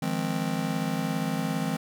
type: chord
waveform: square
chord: F minor seventh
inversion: third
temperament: just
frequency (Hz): 157.15 / 174.61 / 209.5 / 261.9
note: Eb3 / F3 / Ab3 / C4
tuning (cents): +18 / 0 / +15 / +2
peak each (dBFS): -33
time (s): 0.02-1.77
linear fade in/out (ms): 5
effects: none